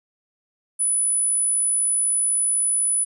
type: tone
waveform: sine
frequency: 9956 Hz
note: D#9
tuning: in tune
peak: -18 dBFS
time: 0.79-3.05 s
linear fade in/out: 20 ms
effects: none